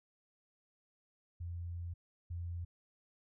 sine tone pair in turn, 86.2 / 86.2 Hz, F2 / F2, -22 / -22 cents, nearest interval unison, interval 0 cents, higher neither, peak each -39 / -38 dBFS, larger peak second, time 1.4-1.94 / 2.3-2.65 s, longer first, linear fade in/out 10 ms, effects none

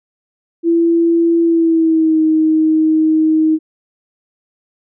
sine tone with pitch glide, 335.5 to 314.8 Hz, E4 to D#4, +31 to +20 cents, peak -9 dBFS, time 0.63-3.59 s, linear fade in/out 50 ms, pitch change -111 cents, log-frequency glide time 1.42-2.21 s, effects none

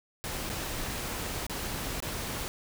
pink noise with dropouts, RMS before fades -35 dBFS, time 0.24-2.48 s, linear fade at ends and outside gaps 0 ms, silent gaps 0.494-0.499 / 1.466-1.497 / 2.003-2.024 s, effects none

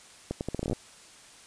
accelerating click train, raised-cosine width 2 ms, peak -17 dBFS, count 12, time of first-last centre 0.31-0.731 s, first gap 99 ms, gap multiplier 0.78, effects white hiss -52 dBFS RMS until 1.46 s + resampled to 22050 Hz

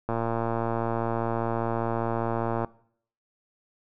click train, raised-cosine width 1 ms, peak -14 dBFS, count 295, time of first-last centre 0.09-2.647 s, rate 115 Hz, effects noise-tail reverb RT60 0.6 s tail -20 dB re dry

